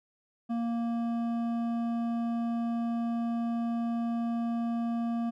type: tone with hard clipping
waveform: sine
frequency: 233.1 Hz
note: A#3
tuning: in tune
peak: -30 dBFS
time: 0.49-5.31 s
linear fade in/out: 20 ms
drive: 9 dB
effects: none